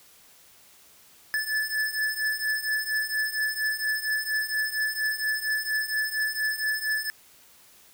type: beating tone pair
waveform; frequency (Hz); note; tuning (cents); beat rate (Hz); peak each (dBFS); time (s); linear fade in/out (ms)
square; 1734 / 1738.3; A6 / A6; -26 / -21; 4.3; -31 / -28; 1.34-7.1; 0
effects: white hiss -55 dBFS RMS until 7.93 s